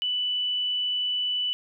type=tone; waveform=sine; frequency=2977 Hz; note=F#7; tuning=10 cents sharp; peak=-24 dBFS; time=0.02-1.53 s; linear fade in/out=0 ms; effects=none